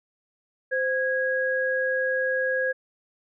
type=tone pair together; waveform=sine; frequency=519.4 / 1650 Hz; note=C5 / G#6; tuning=-13 / -12 cents; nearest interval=octave + minor sixth; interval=2001 cents; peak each=-25 dBFS; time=0.71-2.73 s; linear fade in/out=20 ms; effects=none